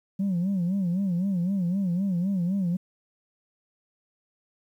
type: tone with vibrato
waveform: sine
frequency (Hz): 185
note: F#3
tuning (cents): 0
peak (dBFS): -21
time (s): 0.19-2.77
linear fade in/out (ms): 10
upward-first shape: sine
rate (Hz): 3.9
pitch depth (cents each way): 140
effects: tanh soft clip ceiling -21 dBFS + 10-bit